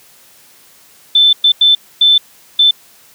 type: tone bursts at uneven times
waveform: sine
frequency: 3531 Hz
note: A7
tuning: 5 cents sharp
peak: -5 dBFS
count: 5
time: 1.15-1.33 / 1.44-1.52 / 1.61-1.75 / 2.01-2.18 / 2.59-2.71 s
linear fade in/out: 5 ms
effects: white hiss -45 dBFS RMS until 3.14 s + high-pass 80 Hz 12 dB/octave